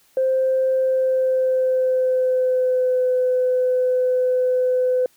sine tone with pitch glide, 523 to 505.8 Hz, C5 to B4, -1 to +41 cents, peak -15 dBFS, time 0.17-5.06 s, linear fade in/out 2 ms, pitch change -58 cents, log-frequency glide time 0.73-3.08 s, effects tanh soft clip ceiling -11 dBFS + white hiss -58 dBFS RMS until 5.16 s

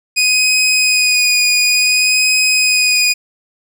20% pulse tone with vibrato, 2489 Hz, D#7, in tune, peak -5 dBFS, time 0.16-3.14 s, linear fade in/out 20 ms, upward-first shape sine, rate 0.56 Hz, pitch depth 20 cents each way, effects none

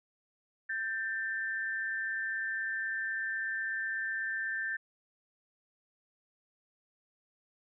sine tone pair together, 1568 / 1784.1 Hz, G6 / A6, 0 / +24 cents, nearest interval major second, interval 224 cents, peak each -36 / -34 dBFS, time 0.69-4.77 s, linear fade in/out 10 ms, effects none

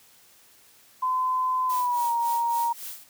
sine tone with pitch glide, 1022 to 937.2 Hz, C6 to A#5, -41 to +9 cents, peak -22 dBFS, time 1.02-2.73 s, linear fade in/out 10 ms, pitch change -150 cents, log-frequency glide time 1.67-2.11 s
blue noise with tremolo, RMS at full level -36 dBFS, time 1.69-3.04 s, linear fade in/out 10 ms, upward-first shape sine, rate 3.6 Hz, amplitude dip 75%
effects white hiss -56 dBFS RMS until 3.09 s + high-pass 60 Hz 12 dB/octave

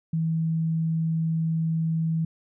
sine tone, 162.1 Hz, E3, 29 cents flat, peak -22 dBFS, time 0.13-2.25 s, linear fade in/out 5 ms, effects none

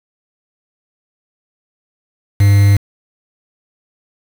triangle tone with quantisation, 100.6 Hz, G2, 45 cents sharp, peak -4 dBFS, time 2.4-2.77 s, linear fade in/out 5 ms, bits 4, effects none

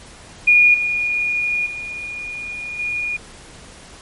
sine tone with level steps, 2439 Hz, D#7, 35 cents flat, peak -8 / -17 / -26 / -20 dBFS, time 0.47-3.17 s, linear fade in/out 10 ms, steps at 0.74 / 1.66 / 2.79 s, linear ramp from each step 5 ms, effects pink hiss -41 dBFS RMS until 4.01 s + MP3 48 kbps

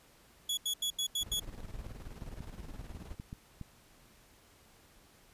sawtooth tone bursts, 3375 Hz, G#7, 27 cents sharp, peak -28 dBFS, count 6, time 0.49-1.398 s, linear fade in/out 5 ms, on 83 ms, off 82 ms
brown noise with tremolo, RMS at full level -43 dBFS, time 1.21-3.15 s, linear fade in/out 5 ms, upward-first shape square, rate 19 Hz, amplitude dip 60%
clicks, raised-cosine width 5 ms, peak -30 dBFS, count 5, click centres 2.222 / 2.406 / 3.199 / 3.329 / 3.613 s
effects pink hiss -62 dBFS RMS until 5.33 s + resampled to 32000 Hz

